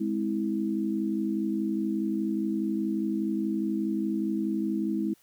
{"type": "chord", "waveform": "sine", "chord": "Ab augmented", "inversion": "none", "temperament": "just", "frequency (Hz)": [207.7, 259.6, 324.5], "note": ["Ab3", "C4", "E4"], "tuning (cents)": [0, -13, -27], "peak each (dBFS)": [-29, -34, -29], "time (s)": [0, 5.14], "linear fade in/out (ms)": 10, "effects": ["white hiss -63 dBFS RMS until 5.22 s"]}